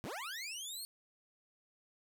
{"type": "linear sweep", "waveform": "20% pulse", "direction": "up", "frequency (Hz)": [82.41, 4435], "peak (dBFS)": -36, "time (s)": [0.04, 0.85], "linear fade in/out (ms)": 0, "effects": ["12-bit"]}